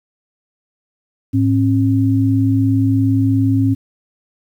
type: tone pair together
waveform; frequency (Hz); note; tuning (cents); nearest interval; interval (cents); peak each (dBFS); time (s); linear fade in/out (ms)
sine; 107.15 / 270; A2 / C#4; -45 / -45; octave + major third; 1600; -14; 1.33-3.75; 20
effects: 8-bit